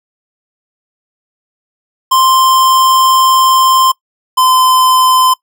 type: tone pair in turn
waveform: square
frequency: 1046.5 / 1027.9 Hz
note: C6 / C6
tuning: 0 / -31 cents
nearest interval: unison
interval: 31 cents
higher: first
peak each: -7 dBFS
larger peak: neither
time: 2.11-3.92 / 4.37-5.34 s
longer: first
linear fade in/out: 10 ms
effects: noise-tail reverb RT60 0.1 s tail -22 dB re dry